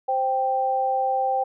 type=tone pair together; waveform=sine; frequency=523.3 / 784.1 Hz; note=C5 / G5; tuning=0 / 0 cents; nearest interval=perfect fifth; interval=700 cents; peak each=-26 / -21 dBFS; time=0.08-1.44 s; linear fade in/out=10 ms; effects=none